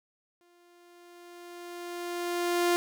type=tone with exponential growth; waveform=sawtooth; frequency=349.2 Hz; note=F4; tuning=in tune; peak=-18 dBFS; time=0.41-2.76 s; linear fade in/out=0 ms; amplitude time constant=510 ms; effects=none